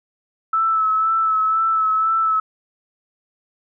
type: tone with vibrato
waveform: sine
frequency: 1309 Hz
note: E6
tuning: 13 cents flat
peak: -15 dBFS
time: 0.53-2.4 s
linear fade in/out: 5 ms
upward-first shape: sine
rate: 2 Hz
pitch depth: 25 cents each way
effects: none